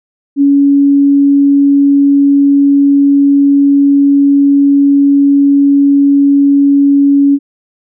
sine tone, 281 Hz, C#4, 24 cents sharp, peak -4 dBFS, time 0.36-7.39 s, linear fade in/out 50 ms, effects none

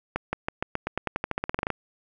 accelerating click train, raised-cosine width 0.5 ms, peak -11 dBFS, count 19, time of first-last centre 0.16-1.703 s, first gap 170 ms, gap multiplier 0.91, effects none

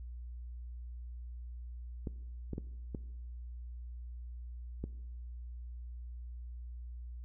clicks, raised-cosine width 3 ms, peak -25 dBFS, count 5, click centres 2.072 / 2.533 / 2.581 / 2.948 / 4.84 s, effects noise-tail reverb RT60 1.0 s tail -19 dB re dry + added 60 Hz sine -42 dBFS peak until 7.24 s

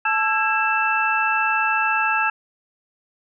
sine tone cluster, 873 / 1333 / 1639 / 2651 Hz, A5 / E6 / G#6 / E7, -14 / +19 / -23 / +9 cents, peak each -23 dBFS, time 0.05-2.3 s, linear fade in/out 5 ms, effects none

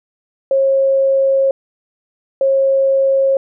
sine tone pair in turn, 541 / 541 Hz, C#5 / C#5, -42 / -42 cents, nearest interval unison, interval 0 cents, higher neither, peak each -10 dBFS, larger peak neither, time 0.51-1.51 / 2.41-3.37 s, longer first, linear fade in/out 2 ms, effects none

